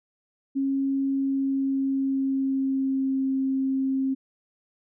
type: tone with pitch glide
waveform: sine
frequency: 272.3 to 266.9 Hz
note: C#4 to C4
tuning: -31 to +35 cents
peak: -22 dBFS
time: 0.55-4.15 s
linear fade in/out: 20 ms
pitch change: -34 cents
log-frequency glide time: 1.07-3.25 s
effects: none